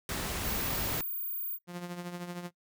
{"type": "noise", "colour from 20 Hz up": "pink", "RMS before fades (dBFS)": -35, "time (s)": [0.09, 1.01], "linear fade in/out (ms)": 2}
{"type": "tone", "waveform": "sine", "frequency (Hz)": 15330, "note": "A#9", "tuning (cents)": 47, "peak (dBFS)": -32, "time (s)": [0.42, 1.59], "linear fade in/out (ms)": 50}
{"type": "tone with tremolo", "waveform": "sawtooth", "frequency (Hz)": 175.9, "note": "F3", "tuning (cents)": 13, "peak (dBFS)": -31, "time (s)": [1.67, 2.51], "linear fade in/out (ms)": 50, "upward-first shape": "triangle", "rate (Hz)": 13, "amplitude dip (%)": 65}
{"effects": ["noise-tail reverb RT60 0.1 s tail -20 dB re dry"]}